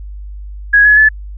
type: tone with pitch steps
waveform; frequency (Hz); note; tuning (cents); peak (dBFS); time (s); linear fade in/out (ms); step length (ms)
sine; 1661.2 / 1696.1 / 1731.7; G#6 / G#6 / A6; 0 / +36 / -28; -4; 0.73-1.09; 10; 120
effects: added 50 Hz sine -25 dBFS peak until 1.37 s